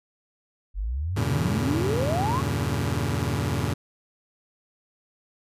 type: exponential sweep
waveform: sine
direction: up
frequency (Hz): 43.81 to 1169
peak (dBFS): -25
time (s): 0.74-2.43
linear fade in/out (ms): 50
type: chord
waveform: sawtooth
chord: E diminished seventh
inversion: none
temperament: just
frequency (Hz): 82.41 / 98.89 / 118.67 / 142.4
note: E2 / G2 / Bb2 / Db3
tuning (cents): 0 / +16 / +31 / +47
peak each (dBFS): -26 / -26 / -25 / -25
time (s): 1.16-3.74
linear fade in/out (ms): 10
effects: resampled to 32000 Hz